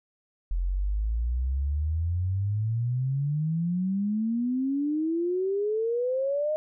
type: exponential sweep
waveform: sine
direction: up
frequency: 42.25 to 623 Hz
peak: -24 dBFS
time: 0.51-6.56 s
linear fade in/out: 0 ms
effects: none